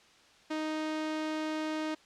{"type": "tone", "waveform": "sawtooth", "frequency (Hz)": 311.1, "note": "D#4", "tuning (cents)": 0, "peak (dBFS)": -28, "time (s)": [0.5, 1.95], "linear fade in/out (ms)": 10, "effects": ["white hiss -60 dBFS RMS until 2.05 s", "low-pass 5000 Hz 12 dB/octave"]}